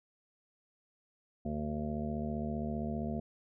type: harmonic tone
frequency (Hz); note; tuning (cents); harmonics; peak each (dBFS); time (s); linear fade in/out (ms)
75.2; D2; +42; 1 / 2 / 3 / 5 / 6 / 7 / 8 / 9; -41 / -41 / -36 / -45 / -49 / -49 / -51 / -43; 1.45-3.2; 5
effects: none